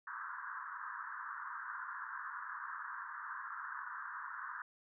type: band-pass noise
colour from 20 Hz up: white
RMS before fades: -45 dBFS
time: 0.07-4.62 s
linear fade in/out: 2 ms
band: 970 to 1700 Hz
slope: 96 dB/octave
effects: none